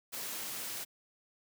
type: noise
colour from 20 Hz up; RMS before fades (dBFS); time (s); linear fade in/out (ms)
white; -40; 0.12-0.85; 20
effects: high-pass 100 Hz 12 dB/octave